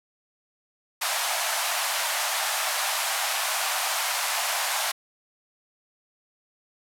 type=band-pass noise; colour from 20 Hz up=pink; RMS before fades=-27 dBFS; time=1.01-4.92 s; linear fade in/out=10 ms; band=650 to 14000 Hz; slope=48 dB/octave; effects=none